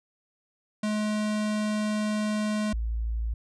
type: tone pair in turn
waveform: square / sine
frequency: 212.3 / 56.23 Hz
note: G#3 / A1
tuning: +38 / +38 cents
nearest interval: octave + major seventh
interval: 2300 cents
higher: first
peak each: -26 dBFS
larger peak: neither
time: 0.83-2.73 / 2.73-3.34 s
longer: first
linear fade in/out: 5 ms
effects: resampled to 22050 Hz